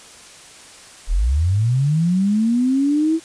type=linear sweep; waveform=sine; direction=up; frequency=32.96 to 330 Hz; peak=-14 dBFS; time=1.07-3.2 s; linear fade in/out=50 ms; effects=white hiss -42 dBFS RMS until 3.24 s + resampled to 22050 Hz